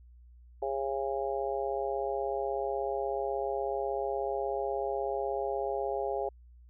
harmonic tone, 136.4 Hz, C#3, 28 cents flat, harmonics 3 / 4 / 5 / 6, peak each -34 / -35 / -36 / -37 dBFS, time 0.62-6.29 s, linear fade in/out 5 ms, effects added 60 Hz sine -52 dBFS peak until 6.69 s

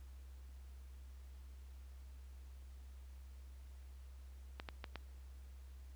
clicks, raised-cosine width 0.3 ms, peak -28 dBFS, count 4, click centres 4.599 / 4.688 / 4.842 / 4.957 s, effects added 65 Hz sine -51 dBFS peak until 5.95 s + pink hiss -70 dBFS RMS until 5.95 s

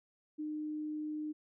sine tone, 304.5 Hz, D#4, 37 cents flat, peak -36 dBFS, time 0.38-1.33 s, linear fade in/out 20 ms, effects none

